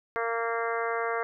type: harmonic tone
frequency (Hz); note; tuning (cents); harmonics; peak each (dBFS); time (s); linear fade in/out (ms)
230.5; A#3; -19; 2 / 3 / 4 / 5 / 6 / 7 / 8 / 9; -31 / -34 / -38 / -34 / -36 / -37 / -41 / -40; 0.16-1.23; 0
effects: none